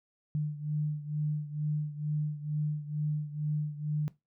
sine beating tone pair, 149.8 / 152 Hz, D3 / D#3, +35 / -40 cents, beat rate 2.2 Hz, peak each -31 / -35 dBFS, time 0.35-4.08 s, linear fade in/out 0 ms, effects noise-tail reverb RT60 0.2 s tail -18 dB re dry

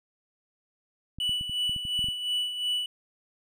clicks, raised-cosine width 5 ms, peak -28 dBFS, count 10, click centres 1.186 / 1.294 / 1.411 / 1.496 / 1.695 / 1.763 / 1.852 / 1.992 / 2.043 / 2.086 s
triangle tone with tremolo, 2960 Hz, F#7, in tune, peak -23 dBFS, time 1.2-2.86 s, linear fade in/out 2 ms, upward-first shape sine, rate 2.8 Hz, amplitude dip 60%
effects none

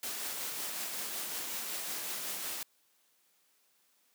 white noise with tremolo, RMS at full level -37 dBFS, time 0.03-2.63 s, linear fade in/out 2 ms, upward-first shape triangle, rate 5.4 Hz, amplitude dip 30%, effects white hiss -71 dBFS RMS until 4.14 s + high-pass 200 Hz 12 dB/octave

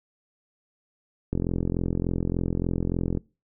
click train, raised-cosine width 3 ms, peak -13 dBFS, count 81, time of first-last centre 1.33-3.173 s, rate 43.4 Hz, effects noise-tail reverb RT60 0.3 s tail -24 dB re dry

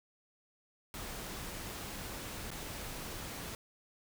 pink noise with dropouts, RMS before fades -43 dBFS, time 0.94-3.55 s, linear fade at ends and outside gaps 1 ms, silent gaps 2.505-2.514 s, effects none

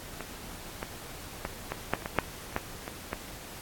clicks, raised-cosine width 0.5 ms, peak -20 / -19 / -16 / -16 / -9 / -27 / -18 / -7 / -29 / -13 / -22 / -16 dBFS, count 12, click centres 0.207 / 0.829 / 1.451 / 1.72 / 1.936 / 2.022 / 2.059 / 2.187 / 2.526 / 2.564 / 2.879 / 3.131 s, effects pink hiss -44 dBFS RMS until 3.61 s + AAC 64 kbps

